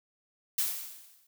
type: noise with exponential decay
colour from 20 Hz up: blue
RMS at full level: -27 dBFS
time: 0.58-1.27 s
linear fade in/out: 5 ms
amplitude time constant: 150 ms
effects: none